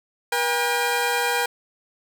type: tone pair together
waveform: 15% pulse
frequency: 480 / 803.1 Hz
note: B4 / G5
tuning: -49 / +42 cents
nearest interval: major sixth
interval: 891 cents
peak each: -17 dBFS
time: 0.32-1.46 s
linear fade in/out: 5 ms
effects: none